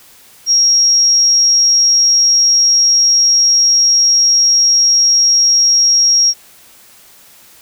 sine tone, 5600 Hz, F8, 4 cents sharp, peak -7 dBFS, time 0.46-6.34 s, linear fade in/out 50 ms, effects white hiss -43 dBFS RMS until 7.61 s

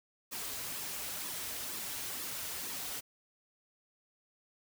white noise with flanger, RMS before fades -40 dBFS, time 0.31-3.01 s, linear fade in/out 20 ms, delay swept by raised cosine 1.3 to 5.8 ms, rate 2.1 Hz, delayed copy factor -0.55, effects none

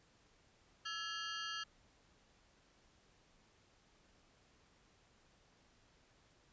20% pulse ring-modulated tone, 1507 Hz, F#6, 31 cents sharp, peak -33 dBFS, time 0.85-1.64 s, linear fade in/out 10 ms, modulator 182 Hz, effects pink hiss -70 dBFS RMS until 6.52 s + resampled to 16000 Hz

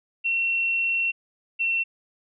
sine tone pair in turn, 2719 / 2708 Hz, F7 / E7, -47 / +46 cents, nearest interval unison, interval 7 cents, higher first, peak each -21 dBFS, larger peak neither, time 0.24-1.12 / 1.59-1.84 s, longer first, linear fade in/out 20 ms, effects none

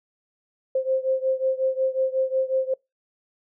sine beating tone pair, 523.3 / 528.8 Hz, C5 / C5, 0 / +18 cents, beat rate 5.5 Hz, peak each -23 / -25 dBFS, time 0.75-2.74 s, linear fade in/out 5 ms, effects noise-tail reverb RT60 0.2 s tail -26 dB re dry

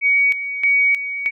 sine tone with tremolo, 2252 Hz, C#7, 27 cents sharp, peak -12 dBFS, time 0.01-1.31 s, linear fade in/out 50 ms, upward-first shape square, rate 1.6 Hz, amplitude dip 70%, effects none

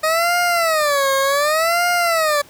20% pulse tone with vibrato, 618 Hz, D#5, 12 cents flat, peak -10 dBFS, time 0.03-2.42 s, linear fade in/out 10 ms, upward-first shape sine, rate 0.67 Hz, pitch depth 230 cents each way, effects pink hiss -46 dBFS RMS until 2.49 s + high-pass 80 Hz 12 dB/octave

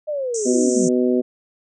sine linear sweep, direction down, 620 to 158 Hz, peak -21 dBFS, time 0.07-0.89 s, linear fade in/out 20 ms
pink band-pass noise, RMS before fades -29 dBFS, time 0.34-0.89 s, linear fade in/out 5 ms, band 5800 to 8300 Hz, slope 96 dB/octave
harmonic tone, 124.7 Hz, B2, 17 cents sharp, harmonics 2 / 3 / 4 / 5, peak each -18 / -19 / -24 / -28 dBFS, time 0.45-1.22 s, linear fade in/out 20 ms
effects none

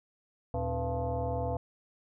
sine tone with frequency modulation, 305.5 Hz, D#4, 32 cents flat, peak -29 dBFS, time 0.54-1.57 s, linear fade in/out 2 ms, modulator 190 Hz, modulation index 2.6, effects none

